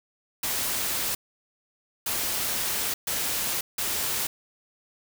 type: noise bursts at uneven times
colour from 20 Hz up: white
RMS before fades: -28 dBFS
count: 4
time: 0.43-1.15 / 2.06-2.94 / 3.07-3.61 / 3.78-4.27 s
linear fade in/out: 5 ms
effects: none